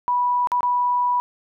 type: tone with dropouts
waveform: sine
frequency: 981 Hz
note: B5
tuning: 12 cents flat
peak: -17 dBFS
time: 0.08-1.2 s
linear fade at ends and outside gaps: 0 ms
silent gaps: 0.472-0.518 / 0.607-0.631 s
effects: none